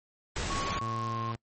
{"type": "noise", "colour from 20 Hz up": "pink", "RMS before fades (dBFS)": -33, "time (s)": [0.36, 0.79], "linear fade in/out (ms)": 2}
{"type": "tone with pitch glide", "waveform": "sine", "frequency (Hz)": [1108.7, 1067.8], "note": ["C#6", "C6"], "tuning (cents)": [0, 35], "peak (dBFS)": -33, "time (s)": [0.5, 1.32], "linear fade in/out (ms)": 2, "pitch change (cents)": -65, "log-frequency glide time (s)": [0.79, 1.16]}
{"type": "tone", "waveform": "sawtooth", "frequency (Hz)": 113.8, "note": "A#2", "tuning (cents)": -41, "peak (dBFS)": -30, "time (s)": [0.81, 1.36], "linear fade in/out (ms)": 5}
{"effects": ["noise-tail reverb RT60 0.1 s tail -25 dB re dry", "MP3 32 kbps"]}